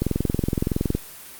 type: click train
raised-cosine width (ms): 3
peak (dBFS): -8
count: 21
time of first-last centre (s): 0.02-0.95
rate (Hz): 21.5
effects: white hiss -41 dBFS RMS until 1.39 s + Opus 24 kbps